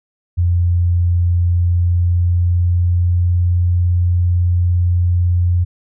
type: tone with pitch glide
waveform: sine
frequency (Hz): 87.31 to 88.22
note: F2 to F2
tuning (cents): 0 to +18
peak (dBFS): -11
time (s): 0.37-5.65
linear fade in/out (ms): 20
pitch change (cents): +18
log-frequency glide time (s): 1.47-3.47
effects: none